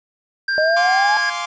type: tone with pitch glide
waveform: square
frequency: 1586 to 1640 Hz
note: G6 to G#6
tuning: +20 to -22 cents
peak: -18 dBFS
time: 0.48-1.3 s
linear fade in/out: 5 ms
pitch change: +58 cents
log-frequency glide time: 0.59-1.13 s
type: linear sweep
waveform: sine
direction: up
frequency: 610 to 852 Hz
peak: -15 dBFS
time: 0.58-1.17 s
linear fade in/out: 0 ms
type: chord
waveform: sawtooth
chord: D half-diminished seventh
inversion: first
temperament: equal with one note detuned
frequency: 698.5 / 830.6 / 1046.5 / 1165.2 Hz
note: F5 / Ab5 / C6 / D6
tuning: 0 / 0 / 0 / -14 cents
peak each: -25 / -28 / -23 / -24 dBFS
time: 0.76-1.46 s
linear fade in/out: 10 ms
effects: resampled to 16000 Hz + 8-bit